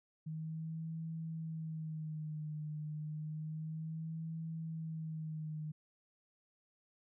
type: tone with vibrato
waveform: sine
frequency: 157 Hz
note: D#3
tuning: 16 cents sharp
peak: -39 dBFS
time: 0.26-5.72 s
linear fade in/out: 10 ms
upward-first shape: sine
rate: 0.3 Hz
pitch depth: 56 cents each way
effects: none